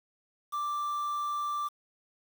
triangle tone with quantisation, 1176 Hz, D6, 2 cents sharp, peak -28 dBFS, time 0.52-1.69 s, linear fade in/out 20 ms, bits 8, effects none

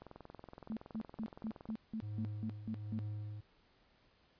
click train, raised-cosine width 1 ms, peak -36 dBFS, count 37, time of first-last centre 0.02-1.702 s, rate 21.4 Hz
sine tone bursts, 220 Hz, A3, in tune, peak -37 dBFS, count 10, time 0.7-2.99 s, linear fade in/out 0 ms, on 67 ms, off 180 ms
triangle tone with tremolo, 105.2 Hz, G#2, 23 cents sharp, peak -36 dBFS, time 2.02-3.41 s, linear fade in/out 10 ms, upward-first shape triangle, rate 1.2 Hz, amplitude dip 65%
effects pink hiss -70 dBFS RMS until 4.39 s + resampled to 11025 Hz

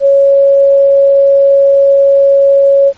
sine tone, 554.4 Hz, C#5, in tune, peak -3 dBFS, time 0-2.93 s, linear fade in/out 50 ms, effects pink hiss -44 dBFS RMS until 2.97 s + MP3 32 kbps

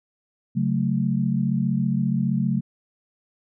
sine chord, F# minor, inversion second, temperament equal, 138.59 / 185 / 220 Hz, C#3 / F#3 / A3, 0 / 0 / 0 cents, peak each -24 dBFS, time 0.55-2.61 s, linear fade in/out 20 ms, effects none

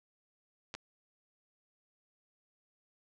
clicks, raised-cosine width 0.2 ms, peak -24 dBFS, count 2, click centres 0.741 / 0.75 s, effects resampled to 24000 Hz

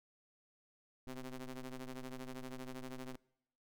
sawtooth ring-modulated tone, 130.3 Hz, C3, 7 cents flat, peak -37 dBFS, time 1.07-3.16 s, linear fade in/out 2 ms, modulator 124 Hz, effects noise-tail reverb RT60 0.8 s tail -24 dB re dry

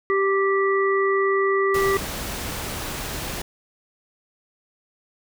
harmonic tone, 391.2 Hz, G4, 4 cents flat, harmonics 1 / 3 / 5, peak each -19 / -24 / -26 dBFS, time 0.1-1.97 s, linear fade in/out 0 ms
pink noise, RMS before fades -30 dBFS, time 1.74-3.42 s, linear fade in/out 5 ms
effects none

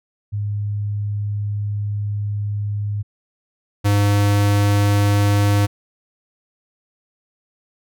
sine / square tone pair in turn, 103.2 / 101.96 Hz, G#2 / G#2, -10 / -31 cents, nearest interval unison, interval 21 cents, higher first, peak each -20 / -14 dBFS, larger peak second, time 0.32-3.03 / 3.84-5.67 s, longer first, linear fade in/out 20 ms, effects none

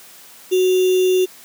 sine tone with sample-and-hold, 370 Hz, F#4, in tune, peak -12 dBFS, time 0.51-1.26 s, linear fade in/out 20 ms, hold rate 3150 Hz, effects white hiss -43 dBFS RMS until 1.44 s + high-pass 150 Hz 12 dB/octave

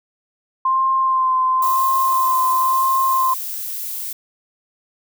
sine tone with vibrato, 1046.5 Hz, C6, in tune, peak -14 dBFS, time 0.65-3.34 s, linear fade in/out 5 ms, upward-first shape sine, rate 0.97 Hz, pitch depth 20 cents each way
violet noise, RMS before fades -27 dBFS, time 1.62-4.13 s, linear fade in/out 5 ms
effects none

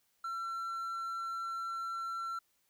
triangle tone, 1352 Hz, E6, 43 cents sharp, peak -34 dBFS, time 0.24-2.39 s, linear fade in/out 5 ms, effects white hiss -75 dBFS RMS until 2.69 s

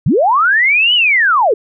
sine linear two-way sweep, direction up then down, 98 to 3027 to 378.5 Hz, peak -8 dBFS, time 0.06-1.54 s, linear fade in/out 5 ms, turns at 0.94 s, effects none

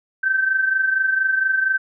sine tone pair together, 1546.7 / 1571 Hz, G6 / G6, -24 / +3 cents, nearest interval unison, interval 27 cents, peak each -17 / -24 dBFS, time 0.23-1.78 s, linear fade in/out 10 ms, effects none

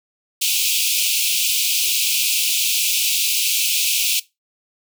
pink high-pass noise, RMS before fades -19 dBFS, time 0.41-4.2 s, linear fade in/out 10 ms, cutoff 2400 Hz, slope 96 dB/octave, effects noise-tail reverb RT60 0.2 s tail -19 dB re dry

